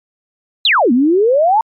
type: exponential two-way sweep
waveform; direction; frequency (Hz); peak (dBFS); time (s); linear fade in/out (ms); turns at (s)
sine; down then up; 4202 to 230 to 922; -8; 0.65-1.61; 2; 0.92
effects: MP3 96 kbps